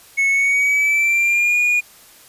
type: tone with pitch glide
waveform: triangle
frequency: 2200 to 2441 Hz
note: C#7 to D#7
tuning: -14 to -34 cents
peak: -12 dBFS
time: 0.17-1.81 s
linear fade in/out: 20 ms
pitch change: +180 cents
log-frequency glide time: 0.3-1.58 s
effects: white hiss -46 dBFS RMS until 2.28 s + resampled to 32000 Hz